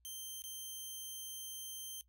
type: tone with dropouts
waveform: 10% pulse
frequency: 3136 Hz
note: G7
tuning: in tune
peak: -36 dBFS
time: 0.05-2.01 s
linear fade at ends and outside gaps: 0 ms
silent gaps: 0.42-0.439 s
effects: noise-tail reverb RT60 0.1 s tail -17 dB re dry + added 60 Hz sine -69 dBFS peak until 2.08 s